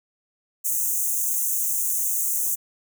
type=high-pass noise; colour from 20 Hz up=white; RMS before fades=-24 dBFS; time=0.64-2.56 s; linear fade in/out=20 ms; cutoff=6100 Hz; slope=96 dB/octave; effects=none